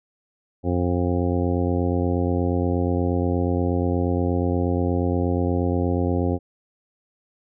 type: harmonic tone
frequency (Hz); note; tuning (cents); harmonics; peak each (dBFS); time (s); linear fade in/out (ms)
88.4; F2; +22; 1 / 2 / 3 / 4 / 5 / 6 / 8 / 9; -23 / -28 / -25 / -28 / -30 / -30 / -35 / -36; 0.63-6.39; 50
effects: none